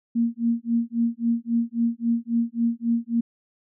sine tone with tremolo, 233.1 Hz, A#3, in tune, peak -17 dBFS, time 0.15-3.21 s, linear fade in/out 10 ms, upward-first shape sine, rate 3.7 Hz, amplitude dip 100%, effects none

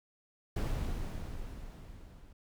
brown noise with level ramp, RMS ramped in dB -31 to -54 dBFS, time 0.56-2.33 s, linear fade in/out 5 ms, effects none

